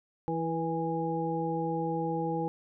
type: harmonic tone with a mistuned harmonic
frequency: 164.81 Hz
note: E3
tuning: in tune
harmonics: 1 / 2 / 3 / 5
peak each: -34 / -34 / -34 / -34 dBFS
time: 0.28-2.48 s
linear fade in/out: 0 ms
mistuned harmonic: 3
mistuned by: -27 cents
effects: none